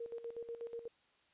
sine tone with tremolo, 466.2 Hz, A#4, in tune, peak -40 dBFS, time 0-0.88 s, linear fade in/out 5 ms, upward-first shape square, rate 8.2 Hz, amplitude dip 70%, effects white hiss -71 dBFS RMS until 1.33 s + resampled to 8000 Hz

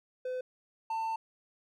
triangle tone pair in turn, 508 / 895 Hz, B4 / A5, +49 / +29 cents, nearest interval minor seventh, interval 980 cents, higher second, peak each -31 / -29 dBFS, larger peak second, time 0.25-0.41 / 0.9-1.16 s, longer second, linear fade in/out 5 ms, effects none

